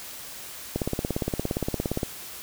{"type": "click train", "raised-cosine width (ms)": 2, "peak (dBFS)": -12, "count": 23, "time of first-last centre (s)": [0.76, 2.032], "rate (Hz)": 17.3, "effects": ["white hiss -40 dBFS RMS until 2.42 s"]}